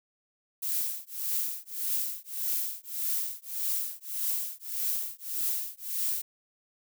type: noise with tremolo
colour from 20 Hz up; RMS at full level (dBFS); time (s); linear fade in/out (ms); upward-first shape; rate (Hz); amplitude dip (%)
violet; -28; 0.62-6.22; 10; triangle; 1.7; 100
effects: none